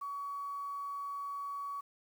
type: tone with quantisation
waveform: sine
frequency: 1130 Hz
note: C#6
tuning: 33 cents sharp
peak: -37 dBFS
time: 0.01-1.81 s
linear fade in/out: 10 ms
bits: 10
effects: none